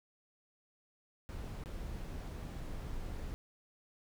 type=noise with dropouts; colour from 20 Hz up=brown; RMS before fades=-42 dBFS; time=1.29-3.34 s; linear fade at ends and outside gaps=0 ms; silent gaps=1.638-1.659 s; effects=none